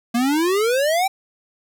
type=exponential sweep; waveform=square; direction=up; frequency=229.7 to 793 Hz; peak=-17 dBFS; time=0.14-1.08 s; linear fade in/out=10 ms; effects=none